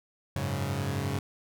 sawtooth chord, F# suspended second, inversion none, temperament equal, 92.5 / 103.83 / 138.59 Hz, F#2 / G#2 / C#3, 0 / 0 / 0 cents, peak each -30 / -30 / -28 dBFS, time 0.36-1.19 s, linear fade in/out 0 ms, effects none

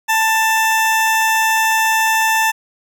20% pulse tone, 886 Hz, A5, 12 cents sharp, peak -8 dBFS, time 0.08-2.52 s, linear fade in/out 20 ms, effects none

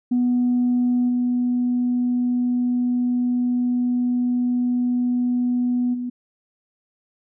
sine tone with level steps, 246.1 Hz, B3, 6 cents flat, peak -15 / -17 / -24 dBFS, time 0.11-6.1 s, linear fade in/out 10 ms, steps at 1.08 / 5.93 s, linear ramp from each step 20 ms, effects tanh soft clip ceiling -13 dBFS

